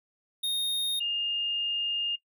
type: tone pair in turn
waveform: square / sine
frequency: 3700 / 2825 Hz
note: A#7 / F7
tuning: -14 / +19 cents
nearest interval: perfect fourth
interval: 467 cents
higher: first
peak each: -27 dBFS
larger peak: neither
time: 0.43-1 / 1-2.16 s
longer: second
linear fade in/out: 10 ms
effects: noise-tail reverb RT60 0.1 s tail -19 dB re dry